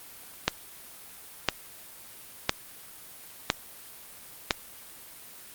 click train, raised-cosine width 0.2 ms, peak -3 dBFS, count 5, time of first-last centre 0.48-4.508 s, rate 0.993 Hz, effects white hiss -47 dBFS RMS until 5.54 s + Opus 32 kbps

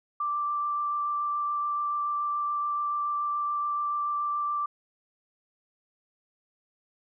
sine tone with vibrato, 1174.7 Hz, D6, in tune, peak -26 dBFS, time 0.2-4.66 s, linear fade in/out 5 ms, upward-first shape triangle, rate 7 Hz, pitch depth 10 cents each way, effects none

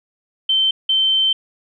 sine tone bursts at uneven times, 3100 Hz, G7, 20 cents flat, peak -13 dBFS, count 2, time 0.49-0.71 / 0.89-1.33 s, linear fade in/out 5 ms, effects none

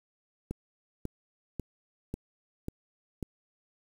click train, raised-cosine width 3 ms, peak -21 dBFS, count 6, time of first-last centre 0.51-3.227 s, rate 1.84 Hz, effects 8-bit

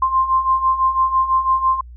sine beating tone pair, 1046.5 / 1052.5 Hz, C6 / C6, 0 / +10 cents, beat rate 6 Hz, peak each -20 / -15 dBFS, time 0.02-1.81 s, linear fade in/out 5 ms, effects added 60 Hz sine -35 dBFS peak until 1.96 s

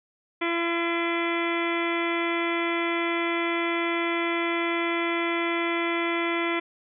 harmonic tone with a mistuned harmonic, 338.8 Hz, E4, 48 cents sharp, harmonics 1 / 2 / 3 / 4 / 5 / 6 / 7 / 8 / 9 / 10, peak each -27 / -34 / -33 / -34 / -39 / -31 / -33 / -43 / -43 / -40 dBFS, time 0.41-6.6 s, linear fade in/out 10 ms, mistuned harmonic 8, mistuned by -43 cents, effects none

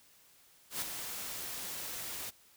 white noise with ADSR envelope, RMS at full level -34 dBFS, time 0.7-2.31 s, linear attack 120 ms, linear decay 5 ms, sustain -7 dB, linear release 22 ms, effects white hiss -63 dBFS RMS until 2.56 s

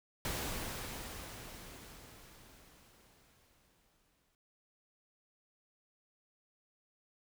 pink noise with exponential decay, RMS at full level -37 dBFS, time 0.25-4.35 s, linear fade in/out 1 ms, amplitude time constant 890 ms, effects none

